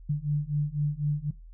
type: beating tone pair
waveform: sine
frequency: 145.4 / 149.4 Hz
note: D3 / D3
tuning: -17 / +30 cents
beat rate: 4 Hz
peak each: -28 dBFS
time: 0.09-1.31 s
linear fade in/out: 10 ms
effects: noise-tail reverb RT60 0.2 s tail -18 dB re dry + added 41 Hz sine -44 dBFS peak until 1.53 s